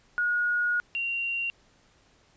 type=tone pair in turn; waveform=sine; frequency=1445 / 2760 Hz; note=F#6 / F7; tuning=-41 / -21 cents; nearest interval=major seventh; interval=1120 cents; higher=second; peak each=-23 / -27 dBFS; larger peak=first; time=0.18-0.8 / 0.95-1.5 s; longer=first; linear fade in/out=0 ms; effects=pink hiss -62 dBFS RMS until 2.36 s + resampled to 16000 Hz